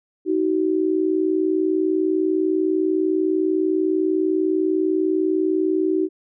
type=tone pair together; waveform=sine; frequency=316.7 / 376.7 Hz; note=D#4 / F#4; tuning=+31 / +31 cents; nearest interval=minor third; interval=300 cents; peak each=-20 dBFS; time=0.25-6.09 s; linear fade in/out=50 ms; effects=none